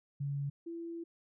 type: tone pair in turn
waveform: sine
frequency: 141.2 / 335.8 Hz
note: C#3 / E4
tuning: +32 / +32 cents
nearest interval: octave + minor third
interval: 1500 cents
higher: second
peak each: -33 / -39 dBFS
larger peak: first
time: 0.2-0.5 / 0.66-1.04 s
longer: second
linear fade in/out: 10 ms
effects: none